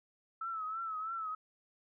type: tone with vibrato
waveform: sine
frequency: 1308 Hz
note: E6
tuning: 14 cents flat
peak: -36 dBFS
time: 0.41-1.35 s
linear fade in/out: 5 ms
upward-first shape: triangle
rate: 3.1 Hz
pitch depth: 79 cents each way
effects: none